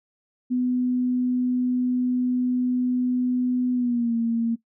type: tone with pitch glide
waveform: sine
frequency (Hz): 250 to 230.6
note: B3 to A#3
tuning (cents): +21 to -19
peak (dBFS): -20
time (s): 0.5-4.56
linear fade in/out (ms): 20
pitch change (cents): -140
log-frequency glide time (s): 3.73-4.15
effects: noise-tail reverb RT60 0.1 s tail -18 dB re dry